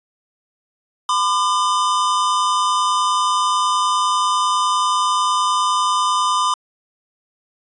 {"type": "tone pair together", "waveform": "square", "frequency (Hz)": [1010.3, 1200], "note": ["B5", "D6"], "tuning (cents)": [39, 37], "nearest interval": "minor third", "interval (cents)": 298, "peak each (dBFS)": -19, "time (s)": [1.09, 6.54], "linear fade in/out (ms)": 2, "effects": ["resampled to 22050 Hz"]}